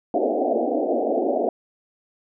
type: band-pass noise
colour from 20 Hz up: white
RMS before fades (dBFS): -22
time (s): 0.14-1.49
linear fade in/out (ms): 2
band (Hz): 230 to 750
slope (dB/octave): 96
effects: none